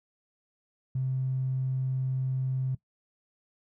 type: tone with tanh clipping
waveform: triangle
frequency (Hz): 130.81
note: C3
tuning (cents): 0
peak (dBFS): -26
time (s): 0.95-2.75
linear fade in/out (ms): 5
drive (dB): 2
effects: noise-tail reverb RT60 0.1 s tail -19 dB re dry